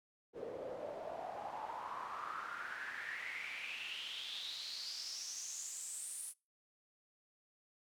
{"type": "noise with band-pass filter sweep", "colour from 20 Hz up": "pink", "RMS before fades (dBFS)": -45, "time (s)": [0.33, 6.34], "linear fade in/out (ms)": 50, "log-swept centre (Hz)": [440, 10000], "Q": 6.7, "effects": ["noise-tail reverb RT60 0.3 s tail -25 dB re dry"]}